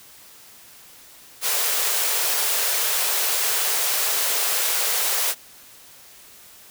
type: high-pass noise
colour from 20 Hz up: white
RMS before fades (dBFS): -22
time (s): 1.41-5.35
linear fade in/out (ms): 50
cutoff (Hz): 390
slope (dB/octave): 96
effects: white hiss -47 dBFS RMS until 6.7 s

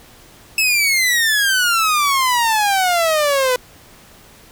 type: exponential sweep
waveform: sawtooth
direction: down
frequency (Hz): 2631 to 493.9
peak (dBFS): -10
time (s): 0.58-3.56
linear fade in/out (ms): 2
effects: pink hiss -45 dBFS RMS until 4.51 s

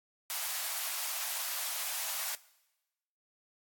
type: high-pass noise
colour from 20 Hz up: white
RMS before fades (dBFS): -36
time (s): 0.3-2.35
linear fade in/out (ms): 0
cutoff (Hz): 620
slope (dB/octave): 48
effects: noise-tail reverb RT60 1.0 s tail -20 dB re dry + AAC 64 kbps

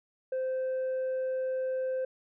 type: tone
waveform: sine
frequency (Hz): 519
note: C5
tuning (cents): -14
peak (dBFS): -26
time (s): 0.32-2.05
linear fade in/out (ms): 5
effects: tanh soft clip ceiling -28 dBFS

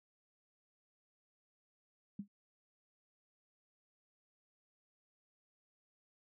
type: tone with exponential decay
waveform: sine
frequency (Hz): 201.6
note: G3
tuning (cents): +49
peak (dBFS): -36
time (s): 2.19-2.28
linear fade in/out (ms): 5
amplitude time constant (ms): 19
effects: none

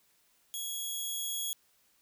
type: tone with level ramp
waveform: 10% pulse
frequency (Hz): 3336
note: G#7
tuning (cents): +7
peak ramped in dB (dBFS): -28 to -25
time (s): 0.54-1.53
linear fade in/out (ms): 0
effects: white hiss -69 dBFS RMS until 2.01 s

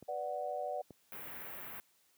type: clicks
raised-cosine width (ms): 2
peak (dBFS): -36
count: 2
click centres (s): 0.026 / 0.907
type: chord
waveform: sine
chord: B minor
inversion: none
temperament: equal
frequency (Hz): 493.9 / 587.3 / 740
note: B4 / D5 / F#5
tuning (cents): 0 / 0 / 0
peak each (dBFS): -43 / -39 / -39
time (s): 0.08-0.82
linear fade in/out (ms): 10
type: band-stop noise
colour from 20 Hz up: white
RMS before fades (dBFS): -46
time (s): 1.12-1.8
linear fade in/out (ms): 0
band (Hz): 2400 to 14000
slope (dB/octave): 24
effects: white hiss -71 dBFS RMS until 2.17 s + high-pass 100 Hz 12 dB/octave

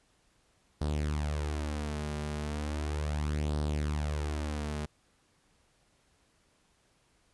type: tone with flanger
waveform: sawtooth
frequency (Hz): 74.7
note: D2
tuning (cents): +30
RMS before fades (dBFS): -33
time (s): 0.81-4.86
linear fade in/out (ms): 5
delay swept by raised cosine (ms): 0.21 to 5.01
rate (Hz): 0.36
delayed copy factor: +0.6
effects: pink hiss -69 dBFS RMS until 7.33 s + resampled to 24000 Hz

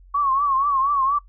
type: tone with vibrato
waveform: sine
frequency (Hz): 1108.7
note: C#6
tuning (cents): 0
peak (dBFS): -17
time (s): 0.14-1.19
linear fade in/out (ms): 10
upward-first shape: triangle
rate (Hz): 4.2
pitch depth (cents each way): 110
effects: noise-tail reverb RT60 0.1 s tail -19 dB re dry + added 45 Hz sine -45 dBFS peak until 1.28 s

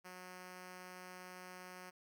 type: tone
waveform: 5% pulse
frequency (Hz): 182.5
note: F#3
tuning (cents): -24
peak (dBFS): -39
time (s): 0.04-1.91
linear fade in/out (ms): 20
effects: none

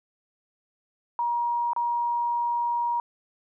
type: tone with dropouts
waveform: sine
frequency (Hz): 950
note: A#5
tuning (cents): +33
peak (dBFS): -23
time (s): 1.19-3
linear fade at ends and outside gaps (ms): 1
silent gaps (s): 1.733-1.763
effects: none

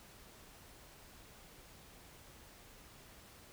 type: silence
effects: pink hiss -58 dBFS RMS until 3.52 s

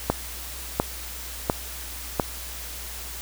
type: click train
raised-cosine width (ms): 1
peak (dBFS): -5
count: 4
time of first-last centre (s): 0.1-2.198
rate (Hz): 1.43
effects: added 60 Hz sine -39 dBFS peak until 3.21 s + white hiss -37 dBFS RMS until 3.21 s

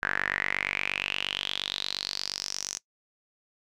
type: tone with band-pass filter sweep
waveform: sawtooth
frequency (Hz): 48.53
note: G1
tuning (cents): -17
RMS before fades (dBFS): -32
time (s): 0.02-2.78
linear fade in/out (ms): 10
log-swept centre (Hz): 1600 to 6200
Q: 6.8
effects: noise-tail reverb RT60 0.1 s tail -21 dB re dry

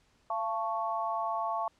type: chord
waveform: sine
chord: F augmented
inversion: none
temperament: equal with one note detuned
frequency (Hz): 682.9 / 880 / 1108.7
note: F5 / A5 / C#6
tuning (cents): -39 / 0 / 0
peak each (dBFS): -34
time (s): 0.3-1.68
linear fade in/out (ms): 2
effects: pink hiss -68 dBFS RMS until 1.79 s + low-pass 7000 Hz 12 dB/octave

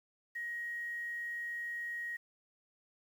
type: tone with quantisation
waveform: sine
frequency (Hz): 1887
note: A#6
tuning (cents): +21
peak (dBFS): -37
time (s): 0.35-2.17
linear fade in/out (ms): 10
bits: 10
effects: none

